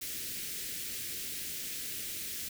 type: band-stop noise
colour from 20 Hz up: white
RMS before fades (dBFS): -39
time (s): 0.01-2.49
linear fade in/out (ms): 10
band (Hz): 440 to 1800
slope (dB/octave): 24
effects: none